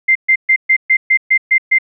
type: tone bursts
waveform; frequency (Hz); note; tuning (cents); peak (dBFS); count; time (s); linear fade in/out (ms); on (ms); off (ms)
sine; 2089; C7; -3; -7; 9; 0.08-1.786; 10; 74; 130
effects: none